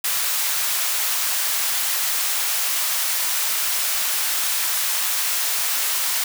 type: high-pass noise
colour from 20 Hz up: white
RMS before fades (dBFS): -22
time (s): 0.04-6.24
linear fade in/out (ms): 5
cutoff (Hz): 840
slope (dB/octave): 12
effects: none